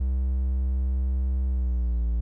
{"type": "tone with pitch glide", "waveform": "triangle", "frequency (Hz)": [64.7, 57.64], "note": ["C2", "A#1"], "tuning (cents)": [-19, -19], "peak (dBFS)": -20, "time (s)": [0, 2.21], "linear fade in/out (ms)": 10, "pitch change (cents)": -200, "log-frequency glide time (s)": [1.46, 2.05], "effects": []}